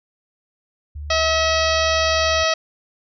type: tone with pitch glide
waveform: sine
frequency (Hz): 73.7 to 75.9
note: D2 to D#2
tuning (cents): +7 to -42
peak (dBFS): -28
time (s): 0.95-2.44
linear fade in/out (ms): 10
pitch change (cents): +51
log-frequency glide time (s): 1.38-1.59
type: harmonic tone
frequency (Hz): 643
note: E5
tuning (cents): -43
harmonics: 1 / 2 / 3 / 4 / 5 / 6 / 7 / 8 / 9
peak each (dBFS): -20 / -23 / -25 / -26 / -27 / -28 / -28 / -29 / -30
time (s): 1.1-2.54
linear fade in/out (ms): 5
effects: none